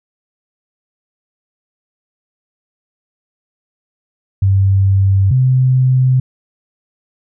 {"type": "tone pair in turn", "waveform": "sine", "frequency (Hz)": [97.2, 129.07], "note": ["G2", "C3"], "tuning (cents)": [-14, -23], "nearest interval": "perfect fourth", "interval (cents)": 491, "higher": "second", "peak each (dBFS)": -8, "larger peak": "neither", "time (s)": [[4.42, 5.31], [5.31, 6.2]], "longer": "neither", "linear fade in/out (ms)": 5, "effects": []}